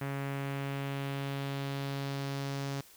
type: tone with low-pass filter sweep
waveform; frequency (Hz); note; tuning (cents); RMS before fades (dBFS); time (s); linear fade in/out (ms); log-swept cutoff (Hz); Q
sawtooth; 138.59; C#3; 0; -36; 0.01-2.81; 5; 2100 to 6000; 1.6
effects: white hiss -57 dBFS RMS until 2.96 s